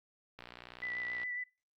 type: click train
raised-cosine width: 0.3 ms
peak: -31 dBFS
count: 52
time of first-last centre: 0.39-1.233 s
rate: 60.5 Hz
type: tone with vibrato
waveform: sine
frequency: 1975.5 Hz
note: B6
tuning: in tune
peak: -36 dBFS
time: 0.82-1.44 s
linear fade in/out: 10 ms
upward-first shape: sine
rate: 7.3 Hz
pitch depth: 21 cents each way
effects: noise-tail reverb RT60 0.3 s tail -24 dB re dry + Opus 48 kbps